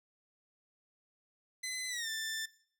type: tone with pitch glide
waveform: 15% pulse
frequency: 2027 to 1774.8 Hz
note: B6 to A6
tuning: +45 to +14 cents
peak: -30 dBFS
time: 1.63-2.46 s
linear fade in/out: 10 ms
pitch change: -231 cents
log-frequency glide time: 1.88-2.09 s
effects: noise-tail reverb RT60 0.5 s tail -17 dB re dry